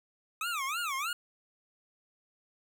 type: tone with vibrato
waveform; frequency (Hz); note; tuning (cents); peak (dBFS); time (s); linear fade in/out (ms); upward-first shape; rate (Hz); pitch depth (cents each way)
25% pulse; 1232; D#6; -17; -28; 0.41-1.13; 2; sine; 3.2; 260
effects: none